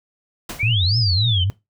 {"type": "noise with exponential decay", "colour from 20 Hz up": "pink", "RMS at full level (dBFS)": -27, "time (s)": [0.49, 0.76], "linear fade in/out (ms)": 5, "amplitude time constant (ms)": 58}
{"type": "exponential two-way sweep", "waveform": "sine", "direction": "up then down", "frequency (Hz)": [2167, 5274, 2975], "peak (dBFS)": -19, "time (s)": [0.59, 1.45], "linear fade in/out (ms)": 20, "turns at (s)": 0.97}
{"type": "tone with vibrato", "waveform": "sine", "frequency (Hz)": 102.6, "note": "G#2", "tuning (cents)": -21, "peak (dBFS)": -17, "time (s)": [0.63, 1.5], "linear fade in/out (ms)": 0, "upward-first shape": "triangle", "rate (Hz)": 3.5, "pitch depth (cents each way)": 300}
{"effects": ["noise-tail reverb RT60 0.2 s tail -18 dB re dry"]}